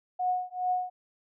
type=tone with tremolo; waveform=sine; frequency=730 Hz; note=F#5; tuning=24 cents flat; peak=-23 dBFS; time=0.19-0.9 s; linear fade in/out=10 ms; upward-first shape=triangle; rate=2.4 Hz; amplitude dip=100%; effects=none